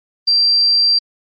sine tone, 4714 Hz, D8, 6 cents sharp, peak -10 dBFS, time 0.27-0.99 s, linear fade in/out 10 ms, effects Opus 32 kbps

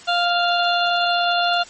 harmonic tone, 698.5 Hz, F5, in tune, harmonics 1 / 2 / 4 / 5 / 6, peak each -19 / -22 / -25 / -26 / -27 dBFS, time 0.07-1.64 s, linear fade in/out 20 ms, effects white hiss -42 dBFS RMS until 1.69 s + MP3 32 kbps

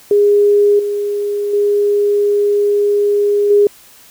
sine tone with level steps, 410 Hz, G#4, 22 cents flat, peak -7 / -15 / -10 / -6 dBFS, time 0.11-3.67 s, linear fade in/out 2 ms, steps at 0.79 / 1.53 / 3.5 s, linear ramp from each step 5 ms, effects white hiss -43 dBFS RMS until 4.1 s

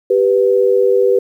sine tone pair together, 392 / 492.6 Hz, G4 / B4, 0 / -5 cents, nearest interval major third, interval 395 cents, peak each -12 dBFS, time 0.1-1.19 s, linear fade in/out 5 ms, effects 8-bit

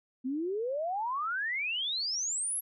sine exponential sweep, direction up, 247.6 to 11560 Hz, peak -30 dBFS, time 0.24-2.61 s, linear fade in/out 20 ms, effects none

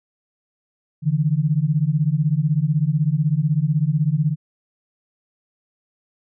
sine beating tone pair, 143.8 / 159.8 Hz, D3 / D#3, -36 / +47 cents, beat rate 16 Hz, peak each -19 dBFS, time 1.02-4.36 s, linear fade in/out 50 ms, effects none

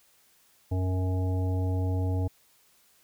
harmonic tone, 92.5 Hz, F#2, in tune, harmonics 1 / 3 / 5 / 7 / 9, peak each -25 / -35 / -39 / -42 / -44 dBFS, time 0.71-2.28 s, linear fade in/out 10 ms, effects white hiss -63 dBFS RMS until 3.03 s

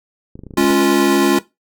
clicks, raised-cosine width 3 ms, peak -21 dBFS, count 10, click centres 0.355 / 0.392 / 0.436 / 0.467 / 0.508 / 0.538 / 0.58 / 0.61 / 0.643 / 0.705 s
square chord, Db major, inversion second, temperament equal, 207.7 / 277.2 / 349.2 Hz, Ab3 / Db4 / F4, 0 / 0 / 0 cents, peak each -20 / -16 / -15 dBFS, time 0.57-1.39 s, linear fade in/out 5 ms
sawtooth tone with tremolo, 488 Hz, B4, 21 cents flat, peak -22 dBFS, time 0.59-1.42 s, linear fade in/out 50 ms, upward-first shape sine, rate 9.4 Hz, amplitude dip 65%
effects noise-tail reverb RT60 0.2 s tail -18 dB re dry

